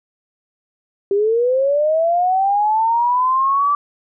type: linear sweep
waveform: sine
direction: up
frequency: 390 to 1166 Hz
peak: -13 dBFS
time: 1.11-3.75 s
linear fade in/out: 2 ms
effects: none